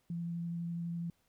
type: tone with vibrato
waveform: sine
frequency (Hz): 170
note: F3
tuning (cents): -46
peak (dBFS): -35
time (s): 0.1-1.1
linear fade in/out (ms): 2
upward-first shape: sine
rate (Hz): 12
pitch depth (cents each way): 10
effects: pink hiss -75 dBFS RMS until 1.28 s